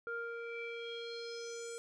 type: tone with low-pass filter sweep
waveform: square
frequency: 466.2 Hz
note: A#4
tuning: in tune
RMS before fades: -43 dBFS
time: 0.07-1.78 s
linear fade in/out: 0 ms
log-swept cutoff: 1300 to 8300 Hz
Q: 5.1
effects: none